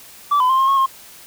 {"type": "tone with pitch steps", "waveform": "sine", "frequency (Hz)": [1158, 1010, 1052, 1067, 1093, 1068], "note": ["D6", "B5", "C6", "C6", "C#6", "C6"], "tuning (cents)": [-25, 39, 9, 34, -25, 35], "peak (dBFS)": -10, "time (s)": [0.31, 0.862], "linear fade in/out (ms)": 10, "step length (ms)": 92, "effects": ["tanh soft clip ceiling -11 dBFS", "white hiss -42 dBFS RMS until 1.26 s"]}